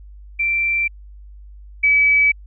sine tone pair in turn, 2349 / 2290 Hz, D7 / D7, 0 / -44 cents, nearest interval unison, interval 44 cents, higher first, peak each -16 / -11 dBFS, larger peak second, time 0.39-0.88 / 1.83-2.32 s, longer neither, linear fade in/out 10 ms, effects added 50 Hz sine -37 dBFS peak until 2.46 s

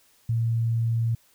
sine tone, 115 Hz, A#2, 23 cents flat, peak -21 dBFS, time 0.29-1.15 s, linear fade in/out 5 ms, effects white hiss -61 dBFS RMS until 1.34 s

